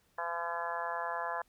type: harmonic tone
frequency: 170 Hz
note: F3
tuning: 46 cents flat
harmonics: 3 / 4 / 5 / 6 / 7 / 8 / 9 / 10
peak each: -44 / -40 / -41 / -38 / -47 / -44 / -49 / -41 dBFS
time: 0.18-1.42 s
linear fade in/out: 5 ms
effects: pink hiss -71 dBFS RMS until 1.48 s